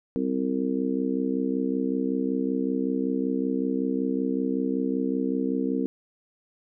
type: harmonic tone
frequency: 65.3 Hz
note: C2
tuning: 3 cents flat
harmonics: 3 / 4 / 5 / 6 / 7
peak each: -31 / -26 / -31 / -39 / -31 dBFS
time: 0.16-5.86 s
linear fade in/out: 0 ms
effects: none